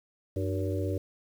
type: harmonic tone with a mistuned harmonic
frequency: 94.3 Hz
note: F#2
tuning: 33 cents sharp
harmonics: 1 / 3 / 4 / 5 / 6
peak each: -30 / -35 / -36 / -37 / -38 dBFS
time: 0.36-0.98 s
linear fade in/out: 5 ms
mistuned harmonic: 3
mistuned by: +100 cents
effects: 9-bit